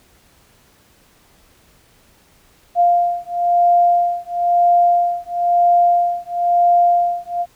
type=beating tone pair; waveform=sine; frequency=698.5 / 699.5 Hz; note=F5 / F5; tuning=0 / +3 cents; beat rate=1 Hz; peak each=-15 dBFS; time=2.75-7.46 s; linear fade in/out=50 ms; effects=pink hiss -53 dBFS RMS until 7.55 s